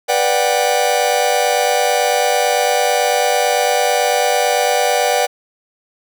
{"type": "chord", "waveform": "45% pulse", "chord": "G major seventh", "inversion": "first", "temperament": "just", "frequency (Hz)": [490, 588, 735, 784], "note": ["B4", "D5", "F#5", "G5"], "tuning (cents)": [-14, 2, -12, 0], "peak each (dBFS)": -19, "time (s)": [0.08, 5.27], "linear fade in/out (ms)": 20, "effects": []}